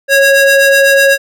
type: ring-modulated tone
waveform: square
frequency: 548 Hz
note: C#5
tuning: 20 cents flat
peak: -3 dBFS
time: 0.08-1.18 s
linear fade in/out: 50 ms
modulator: 1100 Hz
effects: none